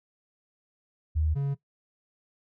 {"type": "tone pair in turn", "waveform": ["sine", "triangle"], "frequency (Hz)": [77.78, 139.67], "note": ["D#2", "C#3"], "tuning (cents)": [0, 13], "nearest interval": "minor seventh", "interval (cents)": 1013, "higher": "second", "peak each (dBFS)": -23, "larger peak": "neither", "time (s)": [[1.15, 1.35], [1.35, 1.55]], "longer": "neither", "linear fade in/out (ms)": 20, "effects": ["noise-tail reverb RT60 0.1 s tail -17 dB re dry"]}